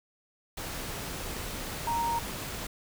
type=tone in noise; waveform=sine; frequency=932.3 Hz; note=A#5; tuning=in tune; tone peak=-27 dBFS; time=1.87-2.19 s; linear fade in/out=5 ms; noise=pink; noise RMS=-37 dBFS; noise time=0.57-2.67 s; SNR=+7 dB; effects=none

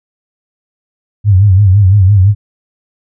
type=tone with vibrato; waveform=sine; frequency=98 Hz; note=G2; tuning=in tune; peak=-3 dBFS; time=1.24-2.35 s; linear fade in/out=50 ms; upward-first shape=sine; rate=5.9 Hz; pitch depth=120 cents each way; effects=none

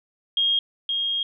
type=tone pair in turn; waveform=sine; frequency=3247 / 3247 Hz; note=G#7 / G#7; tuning=-40 / -40 cents; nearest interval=unison; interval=0 cents; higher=neither; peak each=-18 / -22 dBFS; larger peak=first; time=0.37-0.59 / 0.89-1.23 s; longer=second; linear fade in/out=2 ms; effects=none

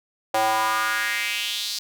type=tone with high-pass filter sweep; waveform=square; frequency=110 Hz; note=A2; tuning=in tune; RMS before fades=-24 dBFS; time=0.34-1.79 s; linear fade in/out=5 ms; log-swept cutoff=660 to 4700 Hz; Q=3.4; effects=none

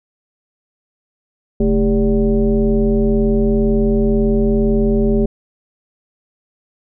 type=tone with frequency modulation; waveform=sine; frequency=220 Hz; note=A3; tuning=in tune; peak=-11 dBFS; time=1.6-5.26 s; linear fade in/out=5 ms; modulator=179 Hz; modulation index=1.3; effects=none

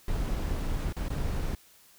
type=noise with dropouts; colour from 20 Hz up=brown; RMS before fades=-30 dBFS; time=0.08-1.55 s; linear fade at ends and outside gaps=2 ms; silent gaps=0.926-0.965 / 1.085-1.102 s; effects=white hiss -58 dBFS RMS until 1.98 s

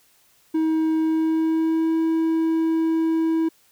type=tone with pitch glide; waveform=triangle; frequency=318.1 to 324.4 Hz; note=D#4 to E4; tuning=+38 to -28 cents; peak=-16 dBFS; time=0.54-3.49 s; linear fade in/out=10 ms; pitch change=+34 cents; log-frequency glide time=0.97-1.96 s; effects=white hiss -59 dBFS RMS until 3.71 s

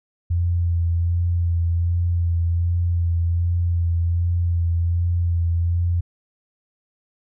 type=tone with vibrato; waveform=sine; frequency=85.7 Hz; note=F2; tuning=32 cents flat; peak=-17 dBFS; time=0.3-6.01 s; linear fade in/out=10 ms; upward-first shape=sine; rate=1.3 Hz; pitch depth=22 cents each way; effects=none

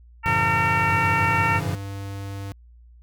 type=harmonic tone; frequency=454.7 Hz; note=A#4; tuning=43 cents flat; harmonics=2 / 3 / 4 / 5 / 6; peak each=-23 / -25 / -26 / -27 / -28 dBFS; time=0.23-1.61 s; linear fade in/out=50 ms
type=chord; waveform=square; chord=F# minor seventh; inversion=none; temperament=equal with one note detuned; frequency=92.5 / 110 / 138.59 / 167.79 Hz; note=F#2 / A2 / C#3 / E3; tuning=0 / 0 / 0 / +31 cents; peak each=-31 dBFS; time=0.26-1.75 s; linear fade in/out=0 ms
type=tone; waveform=square; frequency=98.9 Hz; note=G2; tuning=16 cents sharp; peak=-31 dBFS; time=0.9-2.52 s; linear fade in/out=0 ms
effects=added 59 Hz sine -46 dBFS peak until 3.02 s

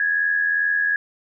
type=tone pair together; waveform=sine; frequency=1661 / 1743.5 Hz; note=G#6 / A6; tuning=0 / -16 cents; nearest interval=minor second; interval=84 cents; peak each=-18 / -27 dBFS; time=0-0.96 s; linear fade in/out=2 ms; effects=none

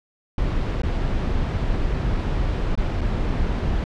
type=noise with dropouts; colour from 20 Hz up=brown; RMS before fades=-22 dBFS; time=0.38-3.84 s; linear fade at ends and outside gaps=2 ms; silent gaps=0.819-0.833 / 2.754-2.775 / 3.009-3.014 s; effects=low-pass 4000 Hz 12 dB/octave

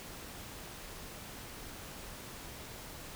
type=silence; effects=pink hiss -47 dBFS RMS until 3.15 s

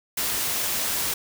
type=noise; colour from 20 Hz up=white; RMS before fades=-26 dBFS; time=0.17-1.14 s; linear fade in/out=5 ms; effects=none

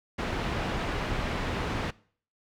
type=low-pass noise; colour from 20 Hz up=pink; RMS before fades=-31 dBFS; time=0.18-1.91 s; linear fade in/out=10 ms; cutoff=2800 Hz; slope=12 dB/octave; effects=noise-tail reverb RT60 0.5 s tail -22 dB re dry

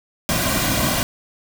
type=noise with comb filter; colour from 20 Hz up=pink; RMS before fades=-20 dBFS; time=0.29-1.03 s; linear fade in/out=0 ms; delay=2.3 ms; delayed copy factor=-0.7; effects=none

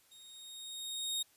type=tone with level ramp; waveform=sawtooth; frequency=3729 Hz; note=A#7; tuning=in tune; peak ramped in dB=-52 to -29 dBFS; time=0.11-1.23 s; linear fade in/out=10 ms; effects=white hiss -67 dBFS RMS until 1.36 s + resampled to 32000 Hz

